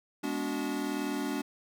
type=chord; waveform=square; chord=G# half-diminished seventh; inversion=none; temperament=equal with one note detuned; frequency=207.7 / 246.9 / 287.5 / 370 Hz; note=G#3 / B3 / D4 / F#4; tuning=0 / 0 / -37 / 0 cents; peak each=-39 / -39 / -34 / -40 dBFS; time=0.23-1.42 s; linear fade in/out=10 ms; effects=none